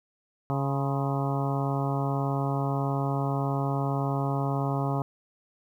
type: harmonic tone with a mistuned harmonic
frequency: 138.59 Hz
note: C#3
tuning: in tune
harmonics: 1 / 2 / 3 / 4 / 5 / 6 / 7 / 8 / 9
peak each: -27 / -33 / -36 / -38 / -35 / -37 / -39 / -39 / -40 dBFS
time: 0.5-5.02 s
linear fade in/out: 0 ms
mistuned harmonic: 8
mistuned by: -64 cents
effects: 10-bit